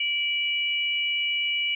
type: tone pair together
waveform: sine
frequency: 2323 / 2927 Hz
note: D7 / F#7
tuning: -20 / -19 cents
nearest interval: major third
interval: 401 cents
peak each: -26 dBFS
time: 0-1.75 s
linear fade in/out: 5 ms
effects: none